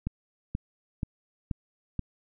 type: click train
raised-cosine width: 5 ms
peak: -17 dBFS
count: 5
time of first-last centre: 0.07-1.993 s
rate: 2.08 Hz
effects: none